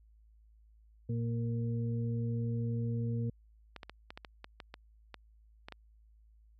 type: harmonic tone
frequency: 116.54 Hz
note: A#2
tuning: in tune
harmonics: 1 / 2 / 4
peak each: -32 / -38 / -44 dBFS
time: 1.09-3.3 s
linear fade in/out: 5 ms
type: clicks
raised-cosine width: 0.3 ms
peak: -28 dBFS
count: 12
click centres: 3.763 / 3.832 / 3.896 / 4.105 / 4.175 / 4.248 / 4.444 / 4.602 / 4.741 / 5.143 / 5.685 / 5.723 s
effects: added 54 Hz sine -59 dBFS peak until 6.59 s